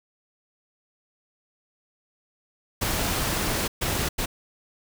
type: noise bursts at uneven times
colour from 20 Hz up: pink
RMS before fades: -26 dBFS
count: 3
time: 2.81-3.68 / 3.81-4.09 / 4.18-4.26 s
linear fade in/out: 10 ms
effects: none